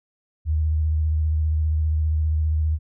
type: tone with vibrato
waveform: sine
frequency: 77.78 Hz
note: D#2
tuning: in tune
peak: -18 dBFS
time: 0.45-2.79 s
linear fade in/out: 50 ms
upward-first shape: square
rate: 15 Hz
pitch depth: 26 cents each way
effects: none